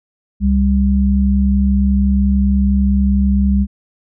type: tone pair together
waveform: sine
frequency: 67.7 / 198.7 Hz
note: C#2 / G3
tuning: -40 / +24 cents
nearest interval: octave + perfect fifth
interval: 1864 cents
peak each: -13 dBFS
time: 0.4-3.67 s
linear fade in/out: 50 ms
effects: none